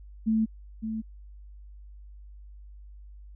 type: tone with echo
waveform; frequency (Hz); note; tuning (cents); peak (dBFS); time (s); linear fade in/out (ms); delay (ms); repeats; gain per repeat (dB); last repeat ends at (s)
sine; 220.5; A3; +4; -21; 0.26-0.46; 20; 560; 1; -8; 1.02
effects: added 50 Hz sine -44 dBFS peak until 3.35 s